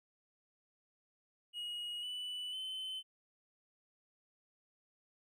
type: tone with pitch steps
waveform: triangle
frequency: 2892 / 2973 / 3057 Hz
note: F#7 / F#7 / G7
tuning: -40 / +8 / -44 cents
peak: -38 dBFS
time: 1.53-3.03 s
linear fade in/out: 50 ms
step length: 500 ms
effects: none